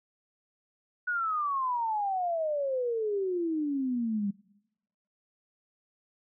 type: exponential sweep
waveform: sine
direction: down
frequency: 1482 to 196 Hz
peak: -27 dBFS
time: 1.07-4.31 s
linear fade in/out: 10 ms
effects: noise-tail reverb RT60 0.9 s tail -22 dB re dry